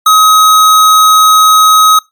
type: tone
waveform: square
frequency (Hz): 1268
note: D#6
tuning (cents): +32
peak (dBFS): -3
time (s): 0.06-1.99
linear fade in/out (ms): 5
effects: noise-tail reverb RT60 0.2 s tail -23 dB re dry + MP3 96 kbps